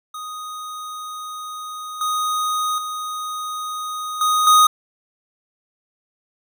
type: tone with level steps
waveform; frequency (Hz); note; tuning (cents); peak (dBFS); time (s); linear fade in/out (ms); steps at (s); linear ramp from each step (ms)
square; 1244.5; D#6; 0; -30 / -20 / -26 / -16 / -10; 0.14-4.67; 5; 2.01 / 2.78 / 4.21 / 4.47; 2
effects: none